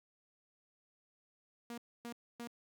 sawtooth tone bursts, 236.6 Hz, A#3, 26 cents sharp, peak -39 dBFS, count 3, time 1.7-2.474 s, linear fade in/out 2 ms, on 78 ms, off 270 ms, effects none

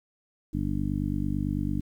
harmonic tone, 49 Hz, G1, in tune, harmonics 1 / 2 / 3 / 4 / 5 / 6, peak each -33 / -33 / -33 / -33 / -33 / -33 dBFS, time 0.53-1.81 s, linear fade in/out 10 ms, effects 10-bit

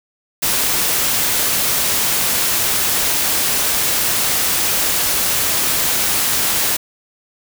white noise, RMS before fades -17 dBFS, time 0.42-6.77 s, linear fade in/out 10 ms, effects none

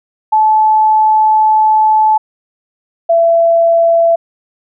sine tone pair in turn, 866 / 670.4 Hz, A5 / E5, -28 / +29 cents, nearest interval major third, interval 443 cents, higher first, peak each -6 dBFS, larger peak neither, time 0.32-2.18 / 3.09-4.16 s, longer first, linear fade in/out 10 ms, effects none

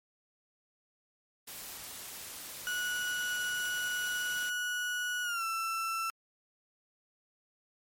white noise, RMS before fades -44 dBFS, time 1.47-4.5 s, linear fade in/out 10 ms
35% pulse tone with pitch glide, 1465 to 1335.7 Hz, F#6 to E6, -18 to +22 cents, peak -30 dBFS, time 2.67-6.1 s, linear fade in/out 0 ms, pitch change -160 cents, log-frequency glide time 5.23-5.44 s
effects MP3 64 kbps

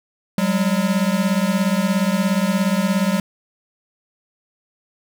square beating tone pair, 185 / 202 Hz, F#3 / G#3, 0 / -48 cents, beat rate 17 Hz, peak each -20 dBFS, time 0.38-3.2 s, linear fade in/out 2 ms, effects none

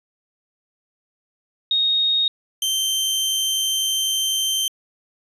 sine / sawtooth tone pair in turn, 3729 / 3124 Hz, A#7 / G7, 0 / -7 cents, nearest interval minor third, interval 307 cents, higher first, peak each -16 dBFS, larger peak neither, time 1.71-2.28 / 2.62-4.68 s, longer second, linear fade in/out 2 ms, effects resampled to 32000 Hz

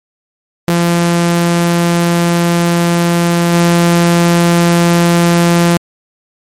sawtooth tone with level steps, 171.5 Hz, F3, 31 cents flat, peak -5 / -3 dBFS, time 0.68-5.77 s, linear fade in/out 0 ms, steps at 3.52 s, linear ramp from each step 20 ms, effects MP3 64 kbps

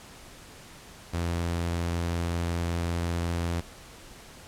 sawtooth tone, 85.4 Hz, F2, 38 cents flat, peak -23 dBFS, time 1.13-3.61 s, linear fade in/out 10 ms, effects pink hiss -48 dBFS RMS until 4.47 s + low-pass 11000 Hz 12 dB/octave

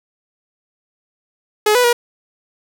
sawtooth tone with pitch steps, 423.4 / 493.9 / 478.7 Hz, G#4 / B4 / A#4, +33 / 0 / +46 cents, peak -7 dBFS, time 1.66-1.93 s, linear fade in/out 5 ms, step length 90 ms, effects none

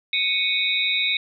sine tone cluster, 2222 / 2493 / 3664 / 3856 Hz, C#7 / D#7 / A#7 / B7, +4 / +3 / -31 / -42 cents, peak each -25 dBFS, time 0.13-1.17 s, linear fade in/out 2 ms, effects none

